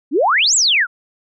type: exponential two-way sweep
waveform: sine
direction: up then down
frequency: 246.9 to 8000 to 1317 Hz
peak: -11 dBFS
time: 0.11-0.87 s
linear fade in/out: 50 ms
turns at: 0.55 s
effects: none